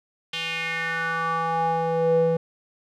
square tone with band-pass filter sweep, 164.81 Hz, E3, in tune, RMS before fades -24 dBFS, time 0.33-2.37 s, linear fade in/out 5 ms, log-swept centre 3100 to 400 Hz, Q 3.9, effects none

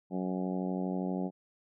harmonic tone, 92.5 Hz, F#2, in tune, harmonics 2 / 3 / 4 / 5 / 6 / 7 / 8 / 9, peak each -33 / -37 / -40 / -44 / -44 / -45 / -45 / -48 dBFS, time 0.1-1.31 s, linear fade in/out 50 ms, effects none

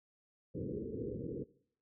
white low-pass noise, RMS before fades -40 dBFS, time 0.54-1.44 s, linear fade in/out 10 ms, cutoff 500 Hz, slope 96 dB/octave, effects noise-tail reverb RT60 0.6 s tail -20 dB re dry + high-pass 80 Hz 12 dB/octave

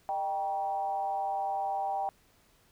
sine tone with frequency modulation, 784 Hz, G5, in tune, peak -29 dBFS, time 0.09-2.09 s, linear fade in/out 0 ms, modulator 171 Hz, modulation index 0.63, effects pink hiss -65 dBFS RMS until 2.71 s

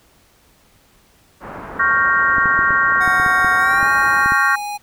white low-pass noise, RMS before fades -32 dBFS, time 1.4-4.27 s, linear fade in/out 50 ms, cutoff 1400 Hz, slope 24 dB/octave
sine chord, G half-diminished seventh, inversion second, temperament equal, 1108.7 / 1396.9 / 1568 / 1864.7 Hz, Db6 / F6 / G6 / Bb6, 0 / 0 / 0 / 0 cents, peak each -18 dBFS, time 1.79-4.56 s, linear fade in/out 10 ms
clicks, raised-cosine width 3 ms, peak -14 dBFS, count 11, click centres 2.383 / 2.457 / 2.591 / 2.706 / 3.077 / 3.199 / 3.263 / 3.446 / 3.829 / 4.26 / 4.321 s
square tone with pitch glide, 740 to 825.8 Hz, F#5 to G#5, 0 to -10 cents, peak -24 dBFS, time 3-4.78 s, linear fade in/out 20 ms, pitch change +190 cents, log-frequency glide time 3.58-3.89 s
effects pink hiss -54 dBFS RMS until 4.82 s

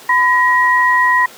sine tone pair together, 1006 / 1899 Hz, B5 / A#6, +32 / +32 cents, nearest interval major seventh, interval 1100 cents, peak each -12 dBFS, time 0.09-1.26 s, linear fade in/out 5 ms, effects pink hiss -37 dBFS RMS until 1.37 s + high-pass 300 Hz 12 dB/octave

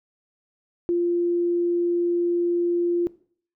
sine tone, 347 Hz, F4, 11 cents flat, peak -19 dBFS, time 0.89-3.07 s, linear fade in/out 0 ms, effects noise-tail reverb RT60 0.5 s tail -19 dB re dry

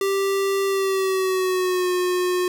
square tone with pitch glide, 392 to 361.5 Hz, G4 to F#4, 0 to -40 cents, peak -20 dBFS, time 0.01-2.48 s, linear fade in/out 2 ms, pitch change -140 cents, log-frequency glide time 0.66-1.9 s, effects none

